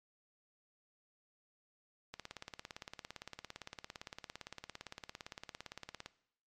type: click train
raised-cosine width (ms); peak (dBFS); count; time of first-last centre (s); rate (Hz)
0.2; -27; 70; 2.14-6.06; 17.6
effects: noise-tail reverb RT60 0.7 s tail -18 dB re dry + MP3 64 kbps